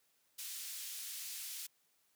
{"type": "band-pass noise", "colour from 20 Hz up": "white", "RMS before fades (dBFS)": -45, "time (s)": [0.38, 1.67], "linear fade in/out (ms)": 10, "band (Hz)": [2800, 15000], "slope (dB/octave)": 12, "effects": ["white hiss -75 dBFS RMS until 2.15 s", "high-pass 100 Hz 12 dB/octave"]}